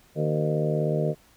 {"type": "harmonic tone with a mistuned harmonic", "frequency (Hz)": 76.5, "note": "D#2", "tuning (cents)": -29, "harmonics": [2, 3, 4, 5, 6, 7, 8, 9], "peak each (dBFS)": [-25, -34, -37, -31, -30, -34, -30, -42], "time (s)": [0.15, 1.15], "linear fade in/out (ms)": 50, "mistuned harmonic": 7, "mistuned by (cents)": -61, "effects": ["pink hiss -58 dBFS RMS until 1.36 s"]}